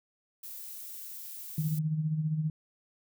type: noise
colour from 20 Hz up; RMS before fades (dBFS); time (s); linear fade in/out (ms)
violet; -43; 0.43-1.79; 5
type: tone with tremolo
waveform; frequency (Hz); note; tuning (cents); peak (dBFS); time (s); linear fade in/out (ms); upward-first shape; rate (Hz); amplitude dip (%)
sine; 155.56; D#3; 0; -25; 1.58-2.5; 2; sine; 15; 55
effects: none